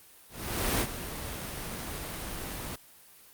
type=noise with ADSR envelope; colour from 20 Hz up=pink; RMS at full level=-26 dBFS; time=0.29-2.76 s; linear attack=510 ms; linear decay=61 ms; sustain=-11 dB; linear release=8 ms; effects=white hiss -55 dBFS RMS until 3.33 s + Opus 32 kbps